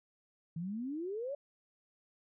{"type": "exponential sweep", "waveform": "sine", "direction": "up", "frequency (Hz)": [158.2, 587.3], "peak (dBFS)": -36, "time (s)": [0.56, 1.35], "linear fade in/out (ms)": 5, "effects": []}